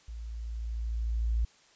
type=tone with level ramp; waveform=sine; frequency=56.7 Hz; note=A#1; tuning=47 cents flat; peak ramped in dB=-38 to -24 dBFS; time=0.08-1.45 s; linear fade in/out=5 ms; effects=white hiss -61 dBFS RMS until 1.75 s + resampled to 16000 Hz